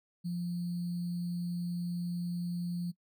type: tone with sample-and-hold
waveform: sine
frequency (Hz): 174.61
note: F3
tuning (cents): 0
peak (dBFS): -32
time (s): 0.24-2.92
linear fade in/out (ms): 20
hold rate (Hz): 4410
effects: noise-tail reverb RT60 0.1 s tail -22 dB re dry